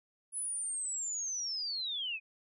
sine linear sweep, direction down, 10330 to 2452 Hz, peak -34 dBFS, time 0.32-2.2 s, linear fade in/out 50 ms, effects none

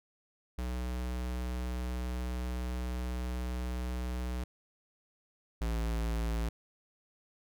square tone pair in turn, 61.74 / 56.59 Hz, B1 / A1, 0 / +49 cents, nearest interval major second, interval 151 cents, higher first, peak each -34 / -31 dBFS, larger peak second, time 0.58-4.44 / 5.61-6.49 s, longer first, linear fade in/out 5 ms, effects none

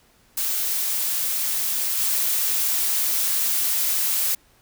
blue noise with level steps, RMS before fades -24 / -22 dBFS, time 0.37-4.35 s, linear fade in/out 5 ms, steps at 1.98 s, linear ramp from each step 10 ms, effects pink hiss -58 dBFS RMS until 4.61 s

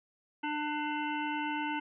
harmonic tone, 298.6 Hz, D4, 29 cents sharp, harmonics 1 / 3 / 5 / 7 / 9 / 10, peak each -36 / -35 / -40 / -43 / -43 / -47 dBFS, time 0.43-1.8 s, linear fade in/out 10 ms, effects none

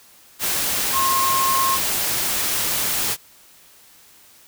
sine tone in noise, 1070 Hz, C6, 38 cents sharp, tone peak -18 dBFS, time 0.92-1.79 s, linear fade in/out 50 ms, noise white, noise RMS -22 dBFS, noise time 0.39-3.17 s, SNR +1 dB, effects white hiss -50 dBFS RMS until 4.47 s

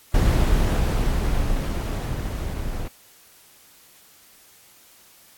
brown noise with level ramp, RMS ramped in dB -17 to -29 dBFS, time 0.14-2.88 s, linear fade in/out 5 ms, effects white hiss -52 dBFS RMS until 5.37 s + AAC 64 kbps

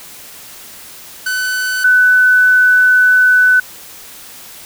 45% pulse / sine tone pair in turn, 1506 / 1499.5 Hz, F#6 / F#6, +30 / +23 cents, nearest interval unison, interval 7 cents, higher first, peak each -15 / -6 dBFS, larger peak second, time 1.26-1.84 / 1.84-3.6 s, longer second, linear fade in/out 5 ms, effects white hiss -35 dBFS RMS until 4.65 s

